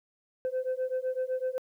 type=beating tone pair; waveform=sine; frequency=510 / 517.9 Hz; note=C5 / C5; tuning=-44 / -18 cents; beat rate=7.9 Hz; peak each=-30 dBFS; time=0.45-1.58 s; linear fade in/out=0 ms; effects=tanh soft clip ceiling -25 dBFS + 11-bit